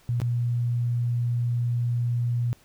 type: tone with dropouts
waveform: sine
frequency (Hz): 120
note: B2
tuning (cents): -49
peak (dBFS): -22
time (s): 0.09-2.53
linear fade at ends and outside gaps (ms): 0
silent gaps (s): 0.201-0.217
effects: pink hiss -58 dBFS RMS until 2.64 s